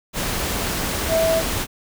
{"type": "tone in noise", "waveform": "sine", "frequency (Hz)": 652, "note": "E5", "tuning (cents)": -19, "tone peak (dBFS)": -16, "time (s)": [1.08, 1.43], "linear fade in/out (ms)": 50, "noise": "pink", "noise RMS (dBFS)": -24, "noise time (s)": [0.13, 1.67], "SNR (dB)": 5, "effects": []}